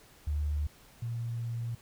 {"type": "tone pair in turn", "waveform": "sine", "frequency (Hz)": [74.2, 117.11], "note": ["D2", "A#2"], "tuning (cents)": [18, 8], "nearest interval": "minor sixth", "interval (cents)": 790, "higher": "second", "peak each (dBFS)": [-28, -32], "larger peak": "first", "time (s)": [[0.27, 0.67], [1.02, 1.75]], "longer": "second", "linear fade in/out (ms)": 5, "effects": ["pink hiss -58 dBFS RMS until 1.81 s"]}